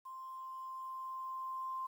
sine tone with level ramp, 1046.5 Hz, C6, in tune, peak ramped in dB -45 to -37 dBFS, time 0.05-1.87 s, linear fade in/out 10 ms, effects 11-bit

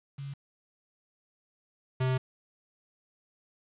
sine / square tone pair in turn, 139.1 / 129.36 Hz, C#3 / C3, +6 / -19 cents, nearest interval minor second, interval 125 cents, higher first, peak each -36 / -26 dBFS, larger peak second, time 0.18-0.34 / 2-2.18 s, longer second, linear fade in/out 10 ms, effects resampled to 8000 Hz + 9-bit

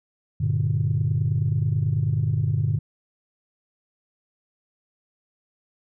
sine chord, G minor, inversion none, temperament just, 98 / 117.6 / 147 Hz, G2 / Bb2 / D3, 0 / +16 / +2 cents, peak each -24 / -23 / -23 dBFS, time 0.4-2.79 s, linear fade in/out 10 ms, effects tanh soft clip ceiling -13 dBFS

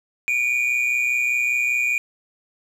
triangle tone pair together, 2308 / 2433 Hz, D7 / D#7, -31 / -39 cents, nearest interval minor second, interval 92 cents, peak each -23 / -18 dBFS, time 0.28-1.98 s, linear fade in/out 0 ms, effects none

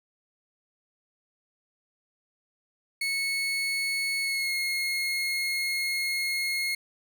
30% pulse tone with pitch glide, 2200 to 2156 Hz, C#7 to C#7, -14 to -49 cents, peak -24 dBFS, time 3.01-6.75 s, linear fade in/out 5 ms, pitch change -35 cents, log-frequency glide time 4.22-4.53 s, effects none

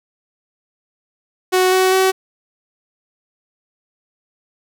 sawtooth tone with pitch steps, 370 / 374.3 / 378.6 Hz, F#4 / F#4 / F#4, 0 / +20 / +40 cents, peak -8 dBFS, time 1.52-2.12 s, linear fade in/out 20 ms, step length 200 ms, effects none

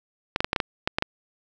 clicks, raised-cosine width 0.3 ms, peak -6 dBFS, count 9, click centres 0.361 / 0.405 / 0.445 / 0.531 / 0.562 / 0.602 / 0.875 / 0.985 / 1.024 s, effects none

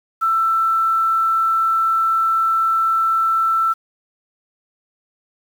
sine tone, 1332 Hz, E6, 18 cents sharp, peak -14 dBFS, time 0.21-3.74 s, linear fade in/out 20 ms, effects 7-bit

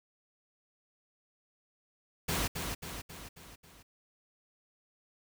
pink noise with echo, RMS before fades -32 dBFS, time 2.28-2.48 s, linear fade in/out 10 ms, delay 270 ms, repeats 5, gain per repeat -5 dB, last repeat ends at 3.83 s, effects none

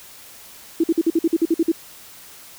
sine tone bursts, 329.6 Hz, E4, in tune, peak -13 dBFS, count 11, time 0.8-1.718 s, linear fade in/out 5 ms, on 38 ms, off 50 ms, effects white hiss -43 dBFS RMS until 2.58 s

